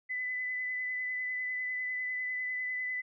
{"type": "tone with vibrato", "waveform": "sine", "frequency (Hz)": 2005, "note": "B6", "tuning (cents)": 26, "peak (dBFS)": -32, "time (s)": [0.09, 3.02], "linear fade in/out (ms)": 20, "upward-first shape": "triangle", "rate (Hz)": 10, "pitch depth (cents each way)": 17, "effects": []}